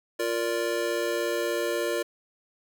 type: chord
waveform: square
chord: Bb major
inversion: second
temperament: just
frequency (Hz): 349.6 / 466.2 / 582.7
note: F4 / Bb4 / D5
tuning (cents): +2 / 0 / -14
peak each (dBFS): -31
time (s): 0.19-2.03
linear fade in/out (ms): 10
effects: 10-bit